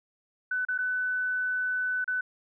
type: tone with dropouts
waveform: sine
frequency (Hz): 1500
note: F#6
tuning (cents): +23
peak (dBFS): -26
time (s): 0.51-2.21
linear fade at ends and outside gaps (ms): 5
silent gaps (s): 0.651-0.685 / 0.779-0.786 / 2.044-2.077
effects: none